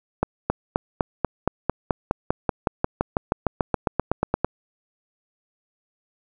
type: accelerating click train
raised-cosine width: 1 ms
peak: -5 dBFS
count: 25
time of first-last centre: 0.23-4.446 s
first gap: 270 ms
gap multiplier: 0.96
effects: none